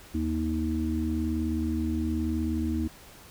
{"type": "harmonic tone", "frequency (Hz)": 79, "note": "D#2", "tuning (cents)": 27, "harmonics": [1, 3, 4], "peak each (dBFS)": [-30, -30, -30], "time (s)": [0.14, 2.88], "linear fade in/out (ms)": 10, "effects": ["pink hiss -50 dBFS RMS until 3.3 s"]}